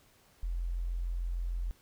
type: tone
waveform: sine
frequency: 43.3 Hz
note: F1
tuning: 14 cents flat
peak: -31 dBFS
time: 0.43-1.71 s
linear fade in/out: 0 ms
effects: pink hiss -64 dBFS RMS until 1.81 s